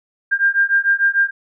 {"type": "beating tone pair", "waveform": "sine", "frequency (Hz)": [1596, 1602.7], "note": ["G6", "G6"], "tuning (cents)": [31, 38], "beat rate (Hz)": 6.7, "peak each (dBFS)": -16, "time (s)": [0.31, 1.31], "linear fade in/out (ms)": 20, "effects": []}